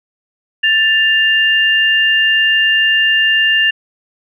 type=tone pair together; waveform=sine; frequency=1768 / 2799 Hz; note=A6 / F7; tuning=+8 / +3 cents; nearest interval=minor sixth; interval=795 cents; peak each=-12 dBFS; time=0.63-3.71 s; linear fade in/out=10 ms; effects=none